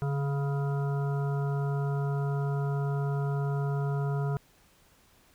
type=harmonic tone with a mistuned harmonic; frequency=140 Hz; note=C#3; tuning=18 cents sharp; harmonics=1 / 3 / 5 / 7 / 9 / 10; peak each=-27 / -37 / -41 / -44 / -46 / -47 dBFS; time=0.02-4.37 s; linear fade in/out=0 ms; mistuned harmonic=1; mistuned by=+20 cents; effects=pink hiss -62 dBFS RMS until 5.34 s